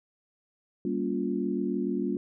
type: chord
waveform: sine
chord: G half-diminished seventh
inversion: none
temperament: just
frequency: 196 / 235.2 / 282.2 / 352.8 Hz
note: G3 / Bb3 / Db4 / F4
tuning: 0 / +16 / +31 / +18 cents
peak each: -32 dBFS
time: 0.85-2.17 s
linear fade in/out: 2 ms
effects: none